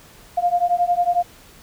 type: beating tone pair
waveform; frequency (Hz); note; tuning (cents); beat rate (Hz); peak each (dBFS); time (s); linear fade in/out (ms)
sine; 698.5 / 709.5; F5 / F5; 0 / +27; 11; -19; 0.37-1.23; 10
effects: pink hiss -47 dBFS RMS until 1.62 s